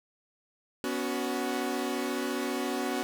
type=chord; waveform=sawtooth; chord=B suspended second; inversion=none; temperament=equal with one note detuned; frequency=246.9 / 281.5 / 370 Hz; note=B3 / C#4 / F#4; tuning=0 / +27 / 0 cents; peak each=-30 dBFS; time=0.84-3.03 s; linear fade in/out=0 ms; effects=none